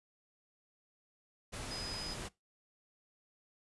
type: tone in noise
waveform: sine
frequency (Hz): 5000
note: D#8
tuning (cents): +8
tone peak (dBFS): -41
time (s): 1.7-2.15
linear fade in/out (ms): 20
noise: pink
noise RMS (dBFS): -43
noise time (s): 1.52-2.29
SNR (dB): -1
effects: noise-tail reverb RT60 0.2 s tail -21 dB re dry + resampled to 24000 Hz